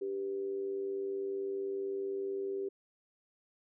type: tone with amplitude modulation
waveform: sine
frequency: 392.2 Hz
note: G4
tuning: 1 cent sharp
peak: -31 dBFS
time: 0.01-2.69 s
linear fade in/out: 10 ms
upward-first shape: sine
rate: 100 Hz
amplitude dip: 55%
effects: none